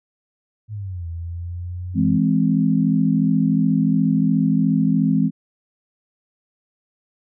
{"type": "exponential two-way sweep", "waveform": "sine", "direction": "down then up", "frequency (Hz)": [110, 83.3, 93.1], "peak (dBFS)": -26, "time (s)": [0.68, 2.2], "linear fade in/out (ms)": 50, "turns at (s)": 1.07}
{"type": "chord", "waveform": "sine", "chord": "E augmented", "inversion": "none", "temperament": "equal", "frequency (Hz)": [164.81, 207.7, 261.6], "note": ["E3", "G#3", "B#3"], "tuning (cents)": [0, 0, 0], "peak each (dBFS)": -19, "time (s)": [1.94, 5.31], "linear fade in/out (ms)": 50}
{"effects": []}